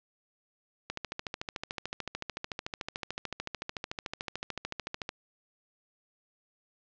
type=click train; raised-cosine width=0.2 ms; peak=-17 dBFS; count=58; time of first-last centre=0.9-5.091 s; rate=13.6 Hz; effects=low-pass 5000 Hz 12 dB/octave